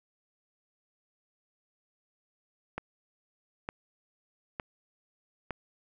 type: click train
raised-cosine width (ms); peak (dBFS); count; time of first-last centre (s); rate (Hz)
0.5; -19; 4; 2.78-5.507; 1.1
effects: none